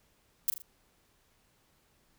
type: noise with echo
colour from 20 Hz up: violet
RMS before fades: -27 dBFS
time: 0.48-0.5 s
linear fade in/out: 0 ms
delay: 40 ms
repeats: 3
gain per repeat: -7 dB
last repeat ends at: 0.62 s
effects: pink hiss -69 dBFS RMS until 2.18 s